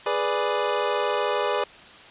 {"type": "chord", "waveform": "25% pulse", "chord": "G# diminished", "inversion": "none", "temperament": "equal", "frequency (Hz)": [415.3, 493.9, 587.3], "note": ["G#4", "B4", "D5"], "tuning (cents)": [0, 0, 0], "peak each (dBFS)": -23, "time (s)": [0.06, 1.64], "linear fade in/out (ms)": 5, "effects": ["white hiss -46 dBFS RMS until 2.1 s", "resampled to 8000 Hz"]}